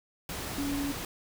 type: tone in noise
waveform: sine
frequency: 282.4 Hz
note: C#4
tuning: 32 cents sharp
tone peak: -30 dBFS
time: 0.58-0.92 s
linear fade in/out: 2 ms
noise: pink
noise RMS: -37 dBFS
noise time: 0.29-1.05 s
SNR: +4 dB
effects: none